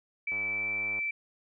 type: tone with pitch glide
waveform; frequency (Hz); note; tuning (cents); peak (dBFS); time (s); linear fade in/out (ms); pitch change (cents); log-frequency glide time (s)
sine; 2309 to 2328; D7 to D7; -30 to -16; -29; 0.27-1.11; 5; +14; 0.38-0.69
type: click train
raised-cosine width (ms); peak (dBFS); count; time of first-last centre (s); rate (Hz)
1; -33; 72; 0.32-0.99; 106
effects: none